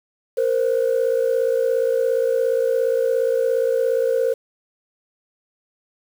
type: tone pair together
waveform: sine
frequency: 464.3 / 521.5 Hz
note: A#4 / C5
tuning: -7 / -6 cents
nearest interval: major second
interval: 201 cents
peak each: -18 dBFS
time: 0.37-4.34 s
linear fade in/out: 10 ms
effects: tanh soft clip ceiling -12 dBFS + 7-bit